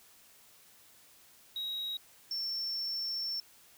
triangle tone pair in turn, 3815 / 5417 Hz, A#7 / E8, +39 / +46 cents, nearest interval tritone, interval 607 cents, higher second, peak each -33 / -32 dBFS, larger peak second, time 1.56-1.97 / 2.31-3.4 s, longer second, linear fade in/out 2 ms, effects white hiss -60 dBFS RMS until 3.77 s

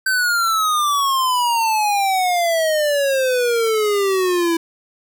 square exponential sweep, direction down, 1552 to 329.6 Hz, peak -16 dBFS, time 0.06-4.57 s, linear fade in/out 5 ms, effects none

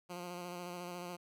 10% pulse tone with vibrato, 176.7 Hz, F3, 21 cents sharp, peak -34 dBFS, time 0.09-1.17 s, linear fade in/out 20 ms, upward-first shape square, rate 14 Hz, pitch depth 21 cents each way, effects none

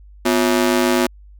sawtooth ring-modulated tone, 302.1 Hz, D4, 49 cents sharp, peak -7 dBFS, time 0.25-1.07 s, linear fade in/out 10 ms, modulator 53.7 Hz, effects added 50 Hz sine -40 dBFS peak until 1.39 s

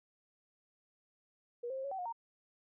sine tone with pitch steps, 479.3 / 529 / 532 / 557 / 765 / 719 / 923 Hz, A#4 / C5 / C5 / C#5 / G5 / F#5 / A#5, +48 / +19 / +29 / +8 / -42 / -50 / -17 cents, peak -37 dBFS, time 1.63-2.127 s, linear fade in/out 10 ms, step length 71 ms, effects none

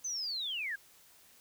sine linear sweep, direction down, 6272 to 1557 Hz, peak -34 dBFS, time 0.04-0.76 s, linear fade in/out 10 ms, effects white hiss -61 dBFS RMS until 1.4 s

